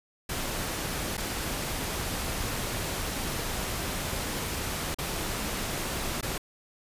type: noise with dropouts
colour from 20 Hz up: pink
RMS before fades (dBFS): -32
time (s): 0.29-6.38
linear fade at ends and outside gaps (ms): 5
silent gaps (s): 1.17-1.177 / 4.946-4.985 / 6.211-6.227
effects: resampled to 32000 Hz